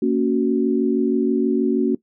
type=chord; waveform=sine; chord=F# major; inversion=first; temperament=just; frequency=231.2 / 277.5 / 370 Hz; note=A#3 / C#4 / F#4; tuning=-14 / +2 / 0 cents; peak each=-20 dBFS; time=0.02-1.95 s; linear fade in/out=5 ms; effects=noise-tail reverb RT60 0.1 s tail -19 dB re dry